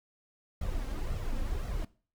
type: noise with flanger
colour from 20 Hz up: brown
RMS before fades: -33 dBFS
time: 0.61-1.85 s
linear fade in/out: 5 ms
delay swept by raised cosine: 1.5 to 3.8 ms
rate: 1.9 Hz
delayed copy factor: +0.6
effects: noise-tail reverb RT60 0.4 s tail -20 dB re dry